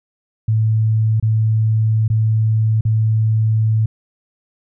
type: tone with dropouts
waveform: sine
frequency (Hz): 110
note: A2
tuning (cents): 0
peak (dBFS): -12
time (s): 0.48-3.86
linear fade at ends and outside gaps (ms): 5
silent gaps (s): 1.2-1.226 / 2.08-2.1 / 2.81-2.851
effects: none